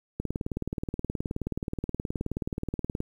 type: click train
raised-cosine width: 3 ms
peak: -17 dBFS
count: 54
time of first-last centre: 0.2-3.004 s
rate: 18.9 Hz
effects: 9-bit